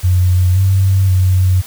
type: tone with pitch steps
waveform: sine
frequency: 90.7 / 95.9 / 92.7 Hz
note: F#2 / G2 / F#2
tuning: -34 / -37 / +4 cents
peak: -8 dBFS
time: 0.03-1.62 s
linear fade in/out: 20 ms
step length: 530 ms
effects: white hiss -34 dBFS RMS until 1.66 s